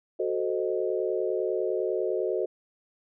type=chord; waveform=sine; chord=F# diminished seventh; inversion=none; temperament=equal with one note detuned; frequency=370 / 440 / 519.9 / 622.3 Hz; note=F#4 / A4 / C5 / Eb5; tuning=0 / 0 / -11 / 0 cents; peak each=-29 / -30 / -32 / -33 dBFS; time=0.19-2.46 s; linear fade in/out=10 ms; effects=none